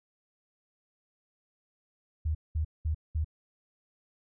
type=tone bursts; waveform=sine; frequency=77.78 Hz; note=D#2; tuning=in tune; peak=-26 dBFS; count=4; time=2.25-3.246 s; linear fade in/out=10 ms; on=99 ms; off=200 ms; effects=none